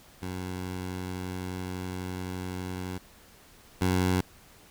15% pulse tone pair in turn, 91.8 / 91.8 Hz, F#2 / F#2, -13 / -13 cents, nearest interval unison, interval 0 cents, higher neither, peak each -27 / -17 dBFS, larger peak second, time 0.22-2.98 / 3.81-4.21 s, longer first, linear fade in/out 5 ms, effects pink hiss -55 dBFS RMS until 4.7 s

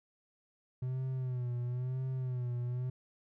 triangle tone with vibrato, 126.1 Hz, B2, 36 cents sharp, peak -31 dBFS, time 0.82-2.9 s, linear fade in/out 5 ms, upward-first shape sine, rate 1 Hz, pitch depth 66 cents each way, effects none

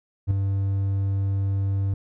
triangle tone with ADSR envelope, 98 Hz, G2, in tune, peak -13 dBFS, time 0.27-1.94 s, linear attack 39 ms, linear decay 4 ms, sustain -6 dB, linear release 4 ms, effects none

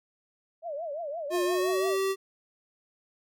sine tone with vibrato, 622.3 Hz, D#5, in tune, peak -32 dBFS, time 0.62-1.98 s, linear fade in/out 50 ms, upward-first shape triangle, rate 5.8 Hz, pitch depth 220 cents each way
square tone with pitch glide, 356.3 to 386.3 Hz, F4 to G4, +35 to -25 cents, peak -26 dBFS, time 1.3-2.16 s, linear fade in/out 50 ms, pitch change +140 cents, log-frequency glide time 1.44-1.91 s
effects none

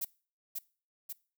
violet noise with echo, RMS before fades -34 dBFS, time 0.01-0.05 s, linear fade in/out 10 ms, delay 540 ms, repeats 2, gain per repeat -3 dB, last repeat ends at 1.13 s, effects noise-tail reverb RT60 0.4 s tail -22 dB re dry

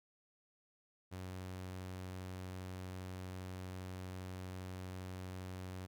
sawtooth tone, 92.5 Hz, F#2, in tune, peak -40 dBFS, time 1.11-5.87 s, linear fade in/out 20 ms, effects none

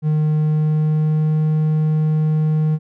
triangle tone with pitch glide, 153.3 to 154.99 Hz, D#3 to D#3, -25 to -6 cents, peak -12 dBFS, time 0.02-2.79 s, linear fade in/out 50 ms, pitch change +19 cents, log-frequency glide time 0.35-1.4 s, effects none

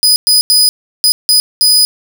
sawtooth tone bursts at uneven times, 4978 Hz, D#8, in tune, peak -3 dBFS, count 6, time 0.03-0.16 / 0.27-0.41 / 0.5-0.69 / 1.04-1.12 / 1.29-1.4 / 1.61-1.85 s, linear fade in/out 0 ms, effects none

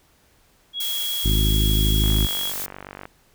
sine tone, 3322 Hz, G#7, in tune, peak -25 dBFS, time 0.73-2.53 s, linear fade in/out 50 ms
blue noise, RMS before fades -29 dBFS, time 0.8-2.66 s, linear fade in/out 5 ms
harmonic tone, 52.6 Hz, G#1, 23 cents sharp, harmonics 1 / 2 / 3 / 4 / 5 / 6 / 7, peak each -18 / -24 / -28 / -30 / -32 / -34 / -35 dBFS, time 1.24-2.27 s, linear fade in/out 20 ms
click train, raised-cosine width 0.5 ms, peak -20 dBFS, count 50, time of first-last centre 2.04-3.054 s, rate 48.3 Hz
effects pink hiss -59 dBFS RMS until 3.34 s

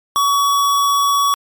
square tone, 1129 Hz, C#6, 31 cents sharp, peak -13 dBFS, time 0.16-1.34 s, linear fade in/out 0 ms, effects MP3 96 kbps

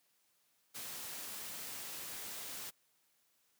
white noise, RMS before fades -45 dBFS, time 0.74-2.71 s, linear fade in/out 20 ms, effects white hiss -75 dBFS RMS until 3.59 s + high-pass 100 Hz 12 dB/octave

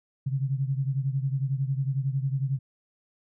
sine beating tone pair, 132.9 / 143.9 Hz, C3 / D3, +27 / -35 cents, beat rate 11 Hz, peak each -26 / -30 dBFS, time 0.26-2.59 s, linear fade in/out 10 ms, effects none

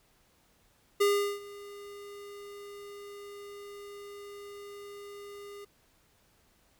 square tone with ADSR envelope, 405.9 Hz, G#4, 40 cents flat, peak -22 dBFS, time 1-5.65 s, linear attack 13 ms, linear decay 380 ms, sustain -22 dB, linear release 9 ms, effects pink hiss -67 dBFS RMS until 6.79 s

